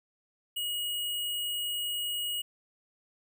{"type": "tone with sample-and-hold", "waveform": "sine", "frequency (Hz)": 2900, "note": "F#7", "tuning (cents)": -35, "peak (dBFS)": -30, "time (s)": [0.56, 2.42], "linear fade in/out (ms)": 10, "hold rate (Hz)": 11025, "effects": []}